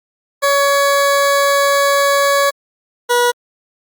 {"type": "tone pair in turn", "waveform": "20% pulse", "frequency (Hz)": [562, 484.5], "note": ["C#5", "B4"], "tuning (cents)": [24, -33], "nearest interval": "minor third", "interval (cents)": 257, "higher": "first", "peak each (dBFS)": -6, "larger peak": "neither", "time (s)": [[0.42, 2.51], [3.09, 3.32]], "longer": "first", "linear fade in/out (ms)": 20, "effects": ["Opus 48 kbps"]}